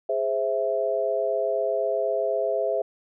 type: chord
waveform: sine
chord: Ab augmented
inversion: none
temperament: equal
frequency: 415.3 / 523.3 / 659.3 Hz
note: Ab4 / C5 / E5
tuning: 0 / 0 / 0 cents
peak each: -28 / -27 / -25 dBFS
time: 0.09-2.82 s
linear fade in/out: 5 ms
effects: none